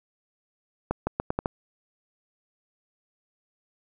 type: accelerating click train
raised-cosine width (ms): 1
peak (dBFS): -11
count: 6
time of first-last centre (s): 0.91-1.458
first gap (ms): 160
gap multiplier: 0.81
effects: none